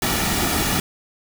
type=noise with comb filter; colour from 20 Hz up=pink; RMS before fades=-21 dBFS; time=0.02-0.8 s; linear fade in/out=2 ms; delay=1.9 ms; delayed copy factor=-0.55; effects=none